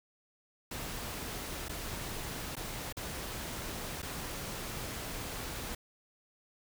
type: noise with dropouts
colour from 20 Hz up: pink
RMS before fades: -40 dBFS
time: 0.71-5.75 s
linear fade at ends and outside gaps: 5 ms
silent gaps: 1.685-1.693 / 2.555-2.566 / 2.926-2.968 / 4.02-4.027 s
effects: none